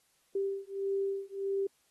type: beating tone pair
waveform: sine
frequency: 392 / 393.6 Hz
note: G4 / G4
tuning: 0 / +7 cents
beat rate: 1.6 Hz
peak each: -34 / -34 dBFS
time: 0.35-1.67 s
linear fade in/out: 5 ms
effects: white hiss -71 dBFS RMS until 1.9 s + AAC 32 kbps